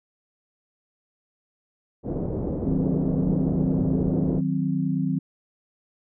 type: low-pass noise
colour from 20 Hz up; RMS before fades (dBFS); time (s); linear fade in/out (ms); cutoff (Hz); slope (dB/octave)
white; -28; 2.03-4.42; 50; 460; 24
type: chord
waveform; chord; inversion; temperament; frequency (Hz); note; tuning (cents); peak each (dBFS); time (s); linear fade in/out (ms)
sine; C diminished; first; equal; 155.56 / 185 / 261.6; Eb3 / Gb3 / C4; 0 / 0 / 0; -26; 2.66-5.19; 5
effects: none